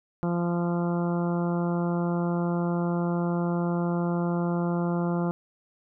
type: harmonic tone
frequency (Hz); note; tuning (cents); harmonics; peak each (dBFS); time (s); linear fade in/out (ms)
172.9; F3; -17; 1 / 2 / 3 / 4 / 5 / 6 / 7 / 8; -25 / -31 / -35 / -37 / -39 / -41 / -42 / -43; 0.23-5.31; 0
effects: none